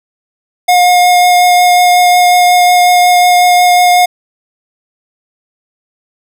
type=tone with vibrato; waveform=square; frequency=716 Hz; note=F5; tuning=43 cents sharp; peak=-5 dBFS; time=0.68-4.06 s; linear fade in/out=10 ms; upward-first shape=triangle; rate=5.5 Hz; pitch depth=11 cents each way; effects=none